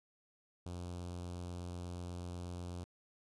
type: tone with notch filter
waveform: sawtooth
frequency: 88.2 Hz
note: F2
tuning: 18 cents sharp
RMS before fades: -44 dBFS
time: 0.66-2.84 s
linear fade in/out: 0 ms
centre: 1900 Hz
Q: 0.92
effects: resampled to 24000 Hz